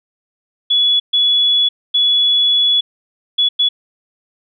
sine tone bursts at uneven times, 3400 Hz, G#7, 40 cents sharp, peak -10 dBFS, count 5, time 0.7-1 / 1.13-1.69 / 1.94-2.81 / 3.38-3.49 / 3.59-3.69 s, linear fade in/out 10 ms, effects none

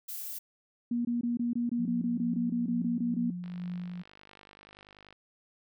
violet noise, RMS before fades -39 dBFS, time 0.08-0.39 s, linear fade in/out 10 ms
sine tone bursts, 238.4 Hz, A#3, 39 cents sharp, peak -27 dBFS, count 15, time 0.91-3.304 s, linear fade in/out 5 ms, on 140 ms, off 21 ms
sine tone with tremolo, 177.6 Hz, F3, 29 cents sharp, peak -33 dBFS, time 1.78-4.03 s, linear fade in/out 20 ms, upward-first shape sine, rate 2.2 Hz, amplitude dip 35%
click train, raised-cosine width 0.3 ms, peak -36 dBFS, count 86, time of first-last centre 3.44-5.127 s, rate 50.4 Hz
effects none

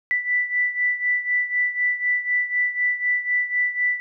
sine beating tone pair, 1975.5 / 1979.5 Hz, B6 / B6, 0 / +3 cents, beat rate 4 Hz, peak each -21 / -25 dBFS, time 0.11-4 s, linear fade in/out 0 ms, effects none

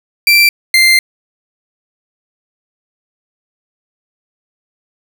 30% pulse tone pair in turn, 2349 / 2089 Hz, D7 / C7, 0 / -3 cents, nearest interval major second, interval 203 cents, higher first, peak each -3 dBFS, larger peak neither, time 0.27-0.49 / 0.74-0.99 s, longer second, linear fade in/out 2 ms, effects none

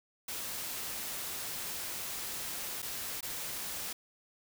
white noise with dropouts, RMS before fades -39 dBFS, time 0.28-3.93 s, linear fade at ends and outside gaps 5 ms, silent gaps 2.82-2.826 / 3.208-3.227 s, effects none

